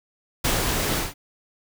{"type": "noise with ADSR envelope", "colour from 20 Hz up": "pink", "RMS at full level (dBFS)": -21, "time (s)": [0.44, 1.14], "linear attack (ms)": 8, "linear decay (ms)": 160, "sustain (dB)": -3, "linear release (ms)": 160, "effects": []}